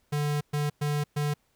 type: tone bursts at uneven times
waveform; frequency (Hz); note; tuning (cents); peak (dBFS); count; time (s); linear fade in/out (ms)
square; 147.2; D3; +4; -26; 4; 0.12-0.41 / 0.53-0.7 / 0.81-1.04 / 1.16-1.34; 10
effects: pink hiss -70 dBFS RMS until 1.55 s